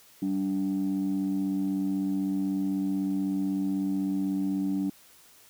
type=tone pair together; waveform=sine; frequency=192.8 / 288.9 Hz; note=G3 / D4; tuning=-28 / -28 cents; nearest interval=perfect fifth; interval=700 cents; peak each=-28 / -26 dBFS; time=0.22-4.9 s; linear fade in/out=5 ms; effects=tanh soft clip ceiling -21 dBFS + white hiss -56 dBFS RMS until 5.49 s